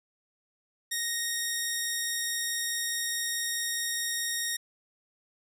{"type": "tone", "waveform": "10% pulse", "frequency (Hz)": 1864.7, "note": "A#6", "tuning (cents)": 0, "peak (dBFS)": -20, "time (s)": [0.91, 4.57], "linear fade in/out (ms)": 10, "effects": []}